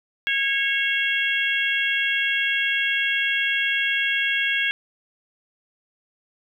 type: harmonic tone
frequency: 548 Hz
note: C#5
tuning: 20 cents flat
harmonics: 3 / 4 / 5 / 6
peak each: -24 / -25 / -26 / -27 dBFS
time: 0.27-4.71 s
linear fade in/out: 0 ms
effects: 9-bit